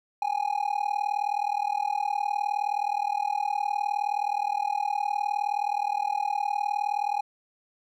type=tone with amplitude modulation; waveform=triangle; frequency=822 Hz; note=G#5; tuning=18 cents flat; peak=-19 dBFS; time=0.22-7.21 s; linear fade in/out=2 ms; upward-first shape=sine; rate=39.3 Hz; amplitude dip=95%; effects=none